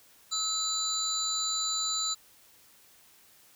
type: tone cluster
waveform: sine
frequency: 1296 / 3998 / 4664 / 7120 Hz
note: E6 / B7 / D8 / A8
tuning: -30 / +20 / -13 / +20 cents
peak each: -38 / -31 / -38 / -32 dBFS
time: 0.31-2.15 s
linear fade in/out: 20 ms
effects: white hiss -59 dBFS RMS until 3.55 s